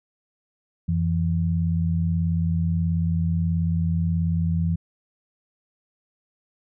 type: tone pair together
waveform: sine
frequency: 88.41 / 166.9 Hz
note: F2 / E3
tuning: +22 / +22 cents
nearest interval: major seventh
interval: 1100 cents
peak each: -23 / -22 dBFS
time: 0.88-4.76 s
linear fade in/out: 10 ms
effects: none